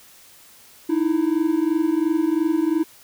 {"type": "tone pair together", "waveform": "triangle", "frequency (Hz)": [306.7, 329.6], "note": ["D#4", "E4"], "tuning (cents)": [-25, 0], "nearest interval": "minor second", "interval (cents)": 125, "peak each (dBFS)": [-19, -18], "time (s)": [0.89, 2.84], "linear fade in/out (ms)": 10, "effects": ["white hiss -49 dBFS RMS until 3.03 s"]}